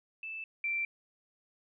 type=tone pair in turn; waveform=sine; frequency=2637 / 2349 Hz; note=E7 / D7; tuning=0 / 0 cents; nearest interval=major second; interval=200 cents; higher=first; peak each=-38 / -30 dBFS; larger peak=second; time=0.23-0.44 / 0.64-0.85 s; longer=neither; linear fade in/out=2 ms; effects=none